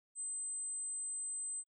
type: tone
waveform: sine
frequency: 8150 Hz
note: C9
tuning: 47 cents flat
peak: -38 dBFS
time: 0.15-1.64 s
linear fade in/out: 50 ms
effects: noise-tail reverb RT60 0.1 s tail -24 dB re dry